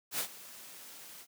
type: noise with ADSR envelope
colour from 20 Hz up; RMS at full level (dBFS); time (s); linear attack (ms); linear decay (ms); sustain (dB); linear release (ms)
white; -32; 0.11-1.27; 81; 82; -18; 59
effects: high-pass 150 Hz 12 dB/octave